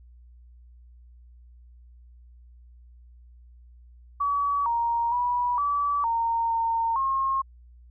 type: tone with pitch steps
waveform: sine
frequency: 1138 / 935 / 975 / 1151 / 921 / 915 / 1076 Hz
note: C#6 / A#5 / B5 / D6 / A#5 / A#5 / C6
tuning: +45 / +5 / -23 / -35 / -21 / -32 / +48 cents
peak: -22 dBFS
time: 4.2-7.42 s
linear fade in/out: 10 ms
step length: 460 ms
effects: added 60 Hz sine -48 dBFS peak until 7.9 s